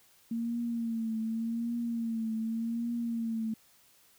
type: tone with vibrato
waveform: sine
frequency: 228.9 Hz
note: A#3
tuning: 31 cents flat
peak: -30 dBFS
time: 0.31-3.54 s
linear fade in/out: 5 ms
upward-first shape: triangle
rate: 0.86 Hz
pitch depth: 62 cents each way
effects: white hiss -63 dBFS RMS until 4.18 s